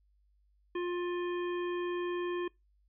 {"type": "harmonic tone", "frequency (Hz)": 352.8, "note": "F4", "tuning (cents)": 18, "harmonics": [1, 3, 5, 7, 9], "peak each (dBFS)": [-32, -42, -46, -49, -51], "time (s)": [0.75, 2.48], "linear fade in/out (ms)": 5, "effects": ["noise-tail reverb RT60 0.2 s tail -24 dB re dry", "added 50 Hz sine -66 dBFS peak until 2.88 s"]}